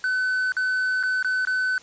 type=tone with dropouts; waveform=triangle; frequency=1511 Hz; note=F#6; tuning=36 cents sharp; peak=-19 dBFS; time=0.04-1.78 s; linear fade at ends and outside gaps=1 ms; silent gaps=0.521-0.567 / 1.029-1.035 / 1.227-1.246 / 1.451-1.472 s; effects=white hiss -49 dBFS RMS until 1.82 s + resampled to 16000 Hz